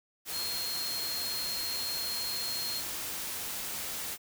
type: tone in noise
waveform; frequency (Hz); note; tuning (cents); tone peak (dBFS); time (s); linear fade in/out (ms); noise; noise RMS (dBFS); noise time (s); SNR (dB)
sine; 4235; C8; +20; -34; 0.31-2.83; 50; white; -37; 0.25-4.18; 0
effects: none